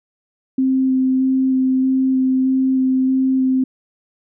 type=tone with vibrato; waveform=sine; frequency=261.6 Hz; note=C4; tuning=in tune; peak=-13 dBFS; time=0.58-3.64 s; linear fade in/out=5 ms; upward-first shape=square; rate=1.6 Hz; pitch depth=8 cents each way; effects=none